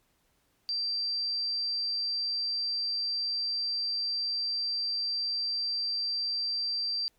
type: tone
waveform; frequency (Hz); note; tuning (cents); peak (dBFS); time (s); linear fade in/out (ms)
sine; 4699; D8; 0; -28; 0.69-7.08; 0
effects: pink hiss -71 dBFS RMS until 7.18 s + MP3 96 kbps